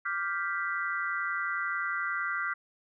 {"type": "chord", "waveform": "sine", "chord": "G dominant seventh", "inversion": "second", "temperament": "equal", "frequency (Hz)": [1174.7, 1396.9, 1568, 1975.5], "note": ["D6", "F6", "G6", "B6"], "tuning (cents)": [0, 0, 0, 0], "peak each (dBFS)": [-36, -33, -35, -36], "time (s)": [0.05, 2.54], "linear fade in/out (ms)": 10, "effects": []}